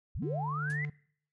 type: linear sweep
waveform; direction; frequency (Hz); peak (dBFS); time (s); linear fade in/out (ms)
sine; up; 32.7 to 2066; -33; 0.15-0.85; 0
type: tone with tremolo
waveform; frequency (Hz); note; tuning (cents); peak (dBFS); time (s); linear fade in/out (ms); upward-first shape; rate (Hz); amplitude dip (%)
triangle; 148; D3; +14; -30; 0.22-0.9; 5; triangle; 2.4; 25
type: noise with exponential decay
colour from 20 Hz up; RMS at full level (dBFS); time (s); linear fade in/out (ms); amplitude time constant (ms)
blue; -43; 0.7-0.81; 0; 23
effects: noise-tail reverb RT60 0.6 s tail -23 dB re dry + MP3 48 kbps